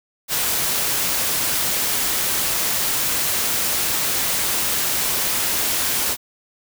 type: noise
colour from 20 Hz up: white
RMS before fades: -21 dBFS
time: 0.28-6.17 s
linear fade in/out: 50 ms
effects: none